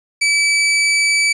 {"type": "tone", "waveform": "sawtooth", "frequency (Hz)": 2302, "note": "D7", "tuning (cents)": -35, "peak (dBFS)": -9, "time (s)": [0.21, 1.33], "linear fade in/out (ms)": 10, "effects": ["resampled to 22050 Hz", "8-bit"]}